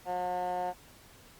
15% pulse tone with band-pass filter, 180 Hz, F#3, 47 cents flat, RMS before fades -33 dBFS, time 0.05-0.74 s, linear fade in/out 50 ms, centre 780 Hz, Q 4.1, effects pink hiss -56 dBFS RMS until 1.39 s + Opus 48 kbps

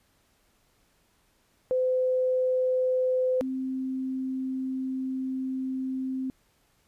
sine tone pair in turn, 511 / 261.6 Hz, C5 / C4, -41 / 0 cents, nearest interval octave, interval 1159 cents, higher first, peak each -22 / -28 dBFS, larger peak first, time 1.71-3.41 / 3.41-6.3 s, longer second, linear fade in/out 0 ms, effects pink hiss -67 dBFS RMS until 6.87 s + resampled to 32000 Hz

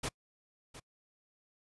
pink noise with echo, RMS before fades -35 dBFS, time 0.03-0.09 s, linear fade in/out 10 ms, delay 710 ms, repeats 1, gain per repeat -14 dB, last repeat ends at 0.8 s, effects noise-tail reverb RT60 0.1 s tail -26 dB re dry + resampled to 24000 Hz

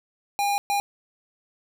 square tone bursts at uneven times, 810 Hz, G#5, 43 cents flat, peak -22 dBFS, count 2, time 0.39-0.58 / 0.7-0.8 s, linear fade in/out 0 ms, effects none

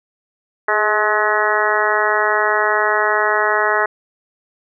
harmonic tone with a mistuned harmonic, 212.5 Hz, G#3, 40 cents sharp, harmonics 2 / 3 / 4 / 5 / 6 / 7 / 8 / 9, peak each -22 / -22 / -22 / -22 / -22 / -22 / -22 / -22 dBFS, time 0.68-3.86 s, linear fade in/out 5 ms, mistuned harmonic 2, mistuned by -23 cents, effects none

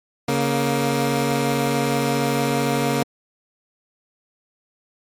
15% pulse tone pair together, 140 / 235.5 Hz, C#3 / A#3, +18 / +18 cents, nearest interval major sixth, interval 900 cents, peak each -15 dBFS, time 0.28-3.03 s, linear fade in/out 5 ms, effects MP3 64 kbps

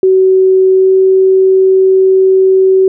sine tone with pitch glide, 377.3 to 379.5 Hz, F#4 to F#4, +34 to +44 cents, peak -4 dBFS, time 0.03-2.88 s, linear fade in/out 2 ms, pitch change +10 cents, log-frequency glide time 0.72-0.92 s, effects none

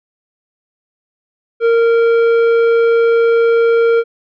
sine tone with tanh clipping, 462.3 Hz, A#4, 14 cents flat, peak -10 dBFS, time 1.6-4.04 s, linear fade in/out 50 ms, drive 10 dB, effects none

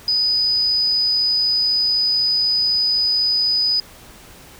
sine tone, 4978 Hz, D#8, in tune, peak -15 dBFS, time 0.08-3.8 s, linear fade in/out 2 ms, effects pink hiss -43 dBFS RMS until 4.59 s

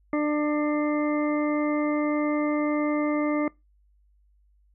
harmonic tone, 298.2 Hz, D4, 27 cents sharp, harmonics 1 / 2 / 3 / 4 / 6 / 7, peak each -23 / -29 / -39 / -33 / -44 / -36 dBFS, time 0.13-3.48 s, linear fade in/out 2 ms, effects noise-tail reverb RT60 0.2 s tail -23 dB re dry + added 50 Hz sine -59 dBFS peak until 4.74 s

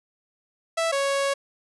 sawtooth tone pair in turn, 659.3 / 554.4 Hz, E5 / C#5, 0 / 0 cents, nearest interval minor third, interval 300 cents, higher first, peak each -18 dBFS, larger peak neither, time 0.77-0.92 / 0.92-1.34 s, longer second, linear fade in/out 10 ms, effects resampled to 24000 Hz

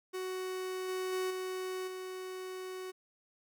45% pulse tone with level steps, 372 Hz, F#4, 9 cents sharp, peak -36 / -34 / -32 / -36 / -40 dBFS, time 0.13-2.92 s, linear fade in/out 20 ms, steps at 0.88 / 1.12 / 1.3 / 1.87 s, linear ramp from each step 10 ms, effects none

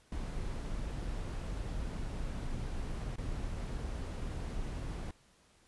brown noise with dropouts, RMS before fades -38 dBFS, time 0.12-5.11 s, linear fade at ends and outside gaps 2 ms, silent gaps 3.159-3.182 s, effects pink hiss -66 dBFS RMS until 5.67 s + resampled to 24000 Hz

